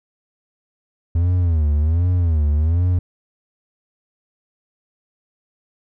triangle tone with vibrato, 81.5 Hz, E2, 19 cents flat, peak -12 dBFS, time 1.15-2.99 s, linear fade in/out 5 ms, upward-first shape sine, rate 1.3 Hz, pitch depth 180 cents each way, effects none

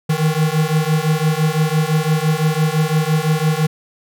square beating tone pair, 153.3 / 159.2 Hz, D#3 / D#3, -25 / +40 cents, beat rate 5.9 Hz, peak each -18 dBFS, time 0.09-3.67 s, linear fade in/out 10 ms, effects none

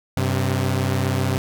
sawtooth tone pair together, 96.29 / 130.81 Hz, G2 / C3, -30 / 0 cents, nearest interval perfect fourth, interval 530 cents, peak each -18 dBFS, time 0.17-1.38 s, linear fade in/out 0 ms, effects none

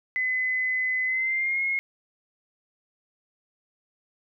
sine tone with pitch glide, 2025 to 2158 Hz, B6 to C#7, +43 to -47 cents, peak -23 dBFS, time 0.16-1.79 s, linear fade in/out 0 ms, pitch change +110 cents, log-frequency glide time 1.06-1.62 s, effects none

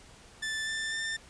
sawtooth tone with pitch steps, 1760 / 1776.3 / 1792.8 Hz, A6 / A6 / A6, 0 / +16 / +32 cents, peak -28 dBFS, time 0.42-1.17 s, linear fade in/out 10 ms, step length 250 ms, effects pink hiss -54 dBFS RMS until 1.29 s + resampled to 22050 Hz

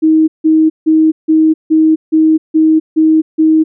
sine tone bursts, 315.8 Hz, D#4, 26 cents sharp, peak -5 dBFS, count 9, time 0.02-3.64 s, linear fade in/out 20 ms, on 260 ms, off 160 ms, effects none

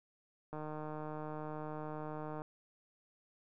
click train, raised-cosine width 1 ms, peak -30 dBFS, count 290, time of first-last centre 0.53-2.419 s, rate 153 Hz, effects none

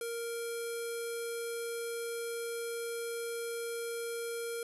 square tone with low-pass filter, 466.2 Hz, A#4, in tune, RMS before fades -38 dBFS, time 0.01-4.63 s, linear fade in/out 2 ms, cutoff 11000 Hz, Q 4.6, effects none

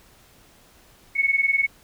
sine tone pair together, 2197 / 2217 Hz, C#7 / C#7, -16 / 0 cents, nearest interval unison, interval 16 cents, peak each -21 / -21 dBFS, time 1.15-1.67 s, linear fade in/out 20 ms, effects pink hiss -54 dBFS RMS until 1.83 s

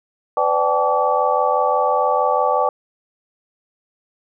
sine tone cluster, 505 / 590 / 775 / 861 / 1149 Hz, B4 / D5 / G5 / A5 / D6, +39 / +8 / -20 / -38 / -38 cents, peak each -21 dBFS, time 0.37-2.69 s, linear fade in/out 2 ms, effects none

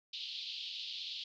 white band-pass noise, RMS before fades -43 dBFS, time 0.13-1.24 s, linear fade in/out 5 ms, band 2900 to 4400 Hz, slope 48 dB/octave, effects none

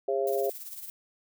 harmonic tone, 135.5 Hz, C#3, 39 cents flat, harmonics 3 / 4 / 5, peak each -28 / -30 / -31 dBFS, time 0.08-0.5 s, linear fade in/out 5 ms
violet noise with tremolo, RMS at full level -39 dBFS, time 0.27-0.9 s, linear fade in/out 2 ms, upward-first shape sine, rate 18 Hz, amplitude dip 60%
effects none

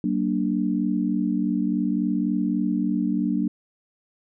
sine chord, Gb augmented, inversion none, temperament equal with one note detuned, 189.65 / 233.1 / 293.7 Hz, Gb3 / Bb3 / D4, +43 / 0 / 0 cents, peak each -25 dBFS, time 0.04-3.48 s, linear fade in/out 2 ms, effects none

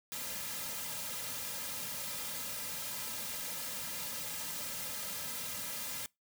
white noise with comb filter, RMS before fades -40 dBFS, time 0.12-6.06 s, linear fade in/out 0 ms, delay 2.7 ms, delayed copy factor -1, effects noise-tail reverb RT60 0.2 s tail -24 dB re dry

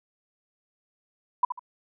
sine tone with echo, 987.8 Hz, B5, in tune, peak -16 dBFS, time 1.43-1.45 s, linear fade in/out 5 ms, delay 72 ms, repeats 2, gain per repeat -10 dB, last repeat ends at 1.594 s, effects none

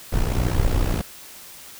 brown noise with amplitude modulation, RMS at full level -17 dBFS, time 0.12-1.02 s, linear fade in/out 10 ms, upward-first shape sine, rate 61.1 Hz, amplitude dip 75%, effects white hiss -42 dBFS RMS until 1.79 s

